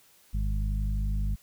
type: harmonic tone with a mistuned harmonic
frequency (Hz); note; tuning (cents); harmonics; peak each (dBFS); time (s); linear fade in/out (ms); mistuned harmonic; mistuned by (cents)
51.1; G#1; -27; 1 / 2 / 3 / 4; -26 / -35 / -39 / -40; 0.33-1.36; 20; 1; -20
effects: white hiss -60 dBFS RMS until 1.42 s